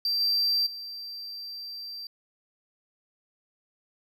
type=tone with level steps; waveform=triangle; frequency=4699 Hz; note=D8; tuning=in tune; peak=-23 / -21 / -35 dBFS; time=0.05-2.07 s; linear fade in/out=2 ms; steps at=0.2 / 0.66 s; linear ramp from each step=10 ms; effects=none